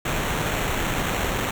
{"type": "noise with sample-and-hold", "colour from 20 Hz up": "pink", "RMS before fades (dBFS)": -25, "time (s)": [0.05, 1.51], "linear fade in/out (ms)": 5, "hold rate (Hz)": 4900, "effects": []}